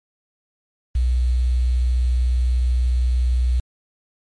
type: tone with quantisation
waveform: sine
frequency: 61.74 Hz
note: B1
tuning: in tune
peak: -15 dBFS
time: 0.95-3.6 s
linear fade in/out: 5 ms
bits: 7
effects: MP3 48 kbps